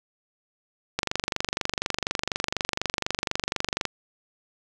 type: click train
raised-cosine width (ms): 0.2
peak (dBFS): -7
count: 70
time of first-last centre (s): 0.99-3.853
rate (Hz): 24.1
effects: none